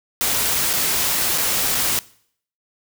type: noise with dropouts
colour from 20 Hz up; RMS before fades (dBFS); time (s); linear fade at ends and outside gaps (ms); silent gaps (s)
white; -20; 0.21-1.99; 0; 0.548-0.551 / 0.731-0.736 / 1.378-1.382 / 1.747-1.751
effects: noise-tail reverb RT60 0.6 s tail -21 dB re dry